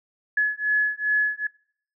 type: beating tone pair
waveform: sine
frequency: 1700 / 1702.5 Hz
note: G#6 / G#6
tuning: +40 / +42 cents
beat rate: 2.5 Hz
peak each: -23 dBFS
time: 0.37-1.47 s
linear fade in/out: 5 ms
effects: noise-tail reverb RT60 0.6 s tail -25 dB re dry